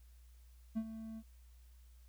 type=tone with ADSR envelope; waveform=triangle; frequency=222.1 Hz; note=A3; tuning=16 cents sharp; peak=-30 dBFS; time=0.75-1.23 s; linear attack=24 ms; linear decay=60 ms; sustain=-12 dB; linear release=52 ms; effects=added 60 Hz sine -57 dBFS peak until 2.08 s + white hiss -73 dBFS RMS until 2.08 s